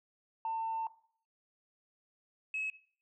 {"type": "tone pair in turn", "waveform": "sine", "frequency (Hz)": [898, 2574], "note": ["A5", "E7"], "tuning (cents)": [35, -42], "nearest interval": "octave + tritone", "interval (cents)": 1823, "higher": "second", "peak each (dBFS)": [-31, -33], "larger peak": "first", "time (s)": [[0.45, 0.87], [2.54, 2.7]], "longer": "first", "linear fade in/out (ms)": 2, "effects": ["noise-tail reverb RT60 0.5 s tail -17 dB re dry", "tanh soft clip ceiling -29 dBFS"]}